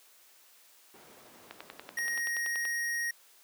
brown noise, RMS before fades -44 dBFS, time 0.94-2.2 s, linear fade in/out 2 ms
click train, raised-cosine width 0.3 ms, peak -25 dBFS, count 13, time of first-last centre 1.51-2.653 s, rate 10.5 Hz
square tone, 1876 Hz, A#6, 11 cents sharp, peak -31 dBFS, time 1.97-3.11 s, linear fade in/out 5 ms
effects white hiss -60 dBFS RMS until 3.43 s + high-pass 400 Hz 12 dB/octave

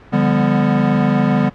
square chord, G dominant seventh, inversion second, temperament equal with one note detuned, 146.83 / 174.61 / 199.54 / 246.9 Hz, D3 / F3 / G3 / B3, 0 / 0 / +31 / 0 cents, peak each -19 / -23 / -17 / -18 dBFS, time 0.12-1.5 s, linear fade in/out 20 ms, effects pink hiss -42 dBFS RMS until 1.54 s + low-pass 2000 Hz 12 dB/octave

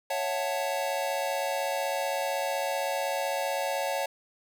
square chord, F# minor seventh, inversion second, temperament equal with one note detuned, 554.4 / 664.2 / 740 / 880 Hz, C#5 / E5 / F#5 / A5, 0 / +13 / 0 / 0 cents, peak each -32 / -36 / -35 / -35 dBFS, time 0.1-4.06 s, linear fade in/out 5 ms, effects none

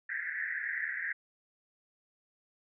white band-pass noise, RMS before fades -36 dBFS, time 0.09-1.13 s, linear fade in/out 10 ms, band 1600 to 2000 Hz, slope 96 dB/octave, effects none

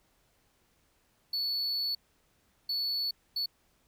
triangle tone bursts at uneven times, 4435 Hz, C#8, in tune, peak -28 dBFS, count 3, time 1.33-1.95 / 2.69-3.11 / 3.36-3.46 s, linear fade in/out 5 ms, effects pink hiss -70 dBFS RMS until 3.87 s

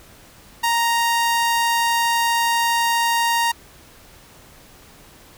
sawtooth tone, 932.3 Hz, A#5, in tune, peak -13 dBFS, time 0.63-3.52 s, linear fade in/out 10 ms, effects pink hiss -47 dBFS RMS until 5.37 s

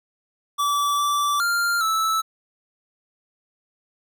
square tone with pitch steps, 1155 / 1163 / 1395 / 1312 Hz, D6 / D6 / F6 / E6, -29 / -17 / -2 / -9 cents, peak -20 dBFS, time 0.58-2.22 s, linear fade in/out 20 ms, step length 410 ms, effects none

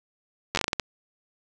slowing click train, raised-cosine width 0.2 ms, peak -7 dBFS, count 9, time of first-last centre 0.55-0.798 s, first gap 10 ms, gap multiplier 1.31, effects none

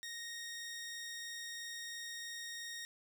15% pulse tone, 1863 Hz, A#6, 2 cents flat, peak -37 dBFS, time 0.03-2.85 s, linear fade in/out 0 ms, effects none

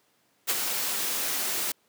white noise with ADSR envelope, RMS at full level -24 dBFS, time 0.47-1.72 s, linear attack 29 ms, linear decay 36 ms, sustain -5 dB, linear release 4 ms, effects pink hiss -67 dBFS RMS until 1.88 s + high-pass 200 Hz 12 dB/octave

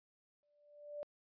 sine tone with exponential growth, 587.3 Hz, D5, in tune, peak -39 dBFS, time 0.43-1.03 s, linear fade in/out 0 ms, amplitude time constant 130 ms, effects resampled to 11025 Hz

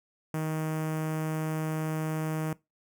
sawtooth tone with notch filter, 157.1 Hz, D#3, 17 cents sharp, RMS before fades -31 dBFS, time 0.34-2.53 s, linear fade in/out 2 ms, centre 4000 Hz, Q 0.73, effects noise-tail reverb RT60 0.2 s tail -20 dB re dry

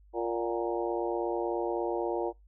harmonic tone with a mistuned harmonic, 116.54 Hz, A#2, in tune, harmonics 3 / 4 / 5 / 6 / 7 / 8, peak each -32 / -34 / -36 / -38 / -39 / -40 dBFS, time 0.13-2.33 s, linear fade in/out 50 ms, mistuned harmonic 6, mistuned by +67 cents, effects noise-tail reverb RT60 0.2 s tail -26 dB re dry + added 50 Hz sine -55 dBFS peak until 2.47 s

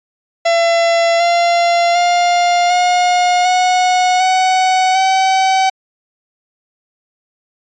45% pulse tone with pitch steps, 675 / 688.8 / 702.9 / 717.2 / 731.9 / 746.8 / 762.1 Hz, E5 / F5 / F5 / F5 / F#5 / F#5 / G5, +41 / -24 / +11 / +46 / -19 / +16 / -49 cents, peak -10 dBFS, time 0.45-5.7 s, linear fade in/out 10 ms, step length 750 ms, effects resampled to 16000 Hz

